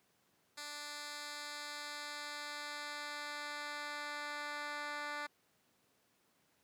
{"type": "tone with band-pass filter sweep", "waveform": "10% pulse", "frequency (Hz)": 293.7, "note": "D4", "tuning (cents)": 0, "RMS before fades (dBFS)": -44, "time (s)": [0.57, 5.27], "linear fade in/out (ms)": 10, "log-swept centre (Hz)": [5200, 2000], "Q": 0.76, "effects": ["pink hiss -74 dBFS RMS until 6.63 s", "high-pass 150 Hz 12 dB/octave"]}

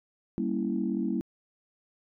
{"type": "chord", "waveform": "sine", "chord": "G diminished seventh", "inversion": "none", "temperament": "equal", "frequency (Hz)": [196, 233.1, 277.2, 329.6], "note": ["G3", "Bb3", "Db4", "Fb4"], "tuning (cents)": [0, 0, 0, 0], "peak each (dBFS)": [-31, -31, -34, -32], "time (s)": [0.38, 1.21], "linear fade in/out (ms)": 0, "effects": ["tanh soft clip ceiling -16 dBFS"]}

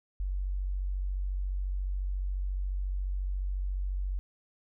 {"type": "tone", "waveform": "sine", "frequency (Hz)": 47.11, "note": "F#1", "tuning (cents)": 32, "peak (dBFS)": -29, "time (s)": [0.2, 4.19], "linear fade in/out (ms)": 0, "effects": []}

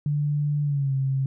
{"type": "tone with pitch glide", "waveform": "sine", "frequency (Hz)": [146.83, 134.64], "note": ["D3", "C3"], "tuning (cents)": [0, 50], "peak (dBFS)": -21, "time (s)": [0.06, 1.26], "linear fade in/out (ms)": 2, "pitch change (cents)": -150, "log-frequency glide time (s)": [0.63, 0.94], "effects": []}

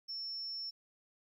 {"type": "tone", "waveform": "triangle", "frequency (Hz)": 5400, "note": "E8", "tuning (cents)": 41, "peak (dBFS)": -36, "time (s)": [0.08, 0.71], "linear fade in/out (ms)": 20, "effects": ["tanh soft clip ceiling -36 dBFS", "13-bit"]}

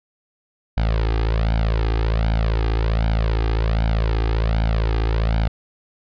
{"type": "tone with flanger", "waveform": "sawtooth", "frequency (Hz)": 55.2, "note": "A1", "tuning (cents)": 6, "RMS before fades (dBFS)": -19, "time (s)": [0.77, 5.48], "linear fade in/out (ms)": 5, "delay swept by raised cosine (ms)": [1.3, 2.5], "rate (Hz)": 1.3, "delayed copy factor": 0.85, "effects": ["resampled to 11025 Hz"]}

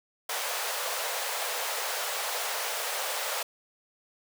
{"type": "high-pass noise", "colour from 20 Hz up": "pink", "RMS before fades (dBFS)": -32, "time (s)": [0.29, 3.43], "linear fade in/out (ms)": 5, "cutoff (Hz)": 480, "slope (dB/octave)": 48, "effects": []}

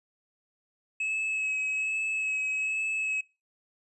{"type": "tone with vibrato", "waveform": "triangle", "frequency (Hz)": 2576, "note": "E7", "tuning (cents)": -41, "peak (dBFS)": -26, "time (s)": [1, 3.21], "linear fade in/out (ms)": 5, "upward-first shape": "sine", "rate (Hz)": 1.2, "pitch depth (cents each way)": 17, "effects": ["noise-tail reverb RT60 0.3 s tail -24 dB re dry", "resampled to 24000 Hz"]}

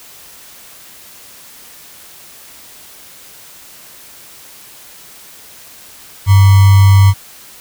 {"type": "tone with sample-and-hold", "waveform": "sine", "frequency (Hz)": 98, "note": "G2", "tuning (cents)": 0, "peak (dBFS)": -3, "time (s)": [6.26, 7.14], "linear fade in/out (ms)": 50, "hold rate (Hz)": 1050, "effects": ["white hiss -38 dBFS RMS until 7.6 s"]}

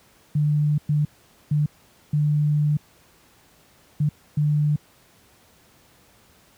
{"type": "tone bursts at uneven times", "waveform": "sine", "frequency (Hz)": 148.9, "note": "D3", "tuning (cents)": 24, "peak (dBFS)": -17, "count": 6, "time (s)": [[0.35, 0.78], [0.89, 1.05], [1.51, 1.66], [2.13, 2.77], [4, 4.09], [4.37, 4.76]], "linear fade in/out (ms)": 5, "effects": ["pink hiss -56 dBFS RMS until 6.57 s", "high-pass 60 Hz 12 dB/octave"]}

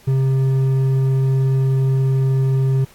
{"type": "tone with hard clipping", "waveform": "sine", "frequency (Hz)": 133.3, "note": "C3", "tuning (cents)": 33, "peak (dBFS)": -15, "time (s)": [0.07, 2.85], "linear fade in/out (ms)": 10, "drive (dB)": 5, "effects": ["pink hiss -48 dBFS RMS until 2.94 s", "AAC 64 kbps"]}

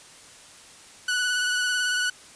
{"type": "tone with vibrato", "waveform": "sawtooth", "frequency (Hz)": 1480, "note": "F#6", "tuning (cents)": 0, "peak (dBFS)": -19, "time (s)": [1.08, 2.1], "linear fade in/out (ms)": 5, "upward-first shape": "sine", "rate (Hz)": 18, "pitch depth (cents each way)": 21, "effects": ["white hiss -48 dBFS RMS until 2.35 s", "resampled to 22050 Hz"]}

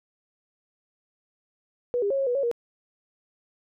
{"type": "tone with pitch steps", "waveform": "sine", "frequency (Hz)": [487.2, 404, 547, 544, 488.5, 554, 473.3], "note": ["B4", "G#4", "C#5", "C#5", "B4", "C#5", "A#4"], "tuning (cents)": [-24, -48, -23, -33, -19, -1, 26], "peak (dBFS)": -22, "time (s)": [1.94, 2.514], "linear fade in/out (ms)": 0, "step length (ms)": 82, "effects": []}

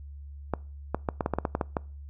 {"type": "clicks", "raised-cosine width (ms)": 1, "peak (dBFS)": -12, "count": 11, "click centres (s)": [0.537, 0.946, 1.088, 1.208, 1.261, 1.337, 1.386, 1.452, 1.551, 1.612, 1.768], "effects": ["noise-tail reverb RT60 0.4 s tail -24 dB re dry", "added 71 Hz sine -40 dBFS peak until 2.09 s"]}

